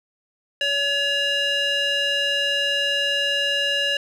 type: tone with band-pass filter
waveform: square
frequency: 565 Hz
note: C#5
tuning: 33 cents sharp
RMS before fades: -22 dBFS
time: 0.61-3.97 s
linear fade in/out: 2 ms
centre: 2600 Hz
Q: 2.7
effects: none